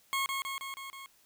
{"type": "tone with echo", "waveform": "20% pulse", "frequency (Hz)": 1088, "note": "C#6", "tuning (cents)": -33, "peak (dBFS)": -24, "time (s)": [0.13, 0.26], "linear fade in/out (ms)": 0, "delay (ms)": 160, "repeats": 5, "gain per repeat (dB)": -3, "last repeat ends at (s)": 1.06, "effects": ["white hiss -65 dBFS RMS until 1.25 s"]}